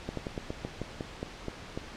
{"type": "slowing click train", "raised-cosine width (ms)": 2, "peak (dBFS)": -20, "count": 11, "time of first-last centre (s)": [0.09, 1.775], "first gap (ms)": 83, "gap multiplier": 1.15, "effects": ["pink hiss -45 dBFS RMS until 1.96 s", "low-pass 5000 Hz 12 dB/octave"]}